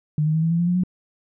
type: tone with pitch steps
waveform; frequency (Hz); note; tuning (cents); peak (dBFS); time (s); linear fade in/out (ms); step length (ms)
sine; 151.4 / 155.48 / 159.66 / 163.96 / 168.38 / 172.91 / 177.57 / 182.35; D#3 / D#3 / D#3 / E3 / E3 / F3 / F3 / F#3; -47 / -1 / +45 / -9 / +37 / -17 / +29 / -25; -17; 0.18-0.836; 2; 82
effects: none

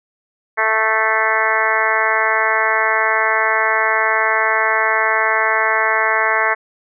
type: harmonic tone with a mistuned harmonic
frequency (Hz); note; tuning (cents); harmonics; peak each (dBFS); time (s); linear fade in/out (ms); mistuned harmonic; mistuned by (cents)
220; A3; 0; 2 / 3 / 4 / 5 / 6 / 7 / 8 / 9 / 10; -26 / -23 / -22 / -21 / -24 / -22 / -20 / -21 / -25; 0.57-6.55; 20; 10; -31
effects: none

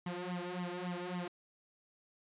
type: tone with flanger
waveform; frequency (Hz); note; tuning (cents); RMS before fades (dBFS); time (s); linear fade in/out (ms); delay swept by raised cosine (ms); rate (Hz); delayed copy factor
sawtooth; 178.3; F3; +36; -40; 0.06-1.28; 5; 0.96 to 3.46; 3.6; +0.9
effects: resampled to 8000 Hz

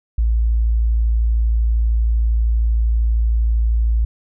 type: tone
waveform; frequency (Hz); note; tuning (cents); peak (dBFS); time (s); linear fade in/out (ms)
sine; 56.4; A1; +44; -13; 0.18-4.05; 5
effects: none

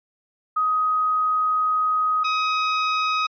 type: tone pair in turn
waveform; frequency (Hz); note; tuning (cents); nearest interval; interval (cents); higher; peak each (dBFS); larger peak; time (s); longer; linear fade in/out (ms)
sine / sawtooth; 1256 / 1263.3; D#6 / D#6; +16 / +26; unison; 10; second; -18 / -16; second; 0.56-2.24 / 2.24-3.27; first; 10
effects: resampled to 11025 Hz

